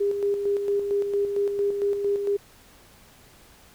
sine tone with tremolo, 403.6 Hz, G#4, 49 cents flat, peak -20 dBFS, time 0-2.37 s, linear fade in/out 10 ms, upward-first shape square, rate 4.4 Hz, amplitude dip 45%, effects pink hiss -53 dBFS RMS until 3.74 s

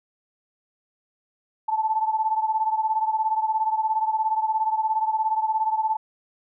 sine beating tone pair, 872 / 889 Hz, A5 / A5, -16 / +18 cents, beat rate 17 Hz, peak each -22 / -26 dBFS, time 1.68-5.97 s, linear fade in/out 10 ms, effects none

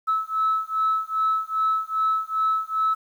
sine beating tone pair, 1300 / 1302.5 Hz, E6 / E6, -24 / -21 cents, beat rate 2.5 Hz, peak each -23 / -23 dBFS, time 0.07-2.95 s, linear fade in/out 20 ms, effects tanh soft clip ceiling -14 dBFS + 9-bit

